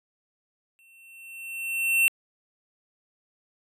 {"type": "tone with exponential growth", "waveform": "square", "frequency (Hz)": 2700, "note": "E7", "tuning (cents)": 41, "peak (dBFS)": -17, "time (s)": [0.79, 2.08], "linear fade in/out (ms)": 0, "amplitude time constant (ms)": 280, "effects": ["resampled to 32000 Hz"]}